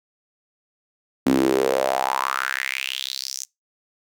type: tone with high-pass filter sweep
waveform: sawtooth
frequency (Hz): 66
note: C2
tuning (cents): +16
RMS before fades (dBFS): -23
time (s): 1.26-3.45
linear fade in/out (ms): 5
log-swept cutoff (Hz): 250 to 6500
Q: 5.1
effects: noise-tail reverb RT60 0.2 s tail -25 dB re dry